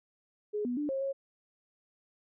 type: tone with pitch steps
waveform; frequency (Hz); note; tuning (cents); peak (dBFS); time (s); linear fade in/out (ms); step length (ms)
sine; 418.7 / 245.1 / 294.7 / 538 / 546; G#4 / B3 / D4 / C5 / C#5; +14 / -13 / +6 / +48 / -26; -30; 0.53-1.13; 20; 120
effects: none